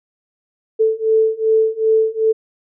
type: beating tone pair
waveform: sine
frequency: 440 / 442.6 Hz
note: A4 / A4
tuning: 0 / +10 cents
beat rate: 2.6 Hz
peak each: -16 / -15 dBFS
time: 0.79-2.33 s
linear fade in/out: 20 ms
effects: none